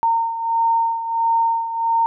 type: beating tone pair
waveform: sine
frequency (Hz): 916 / 917.5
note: A#5 / A#5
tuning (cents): -31 / -28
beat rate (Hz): 1.5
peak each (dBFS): -17 / -23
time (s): 0.03-2.06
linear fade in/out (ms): 0
effects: none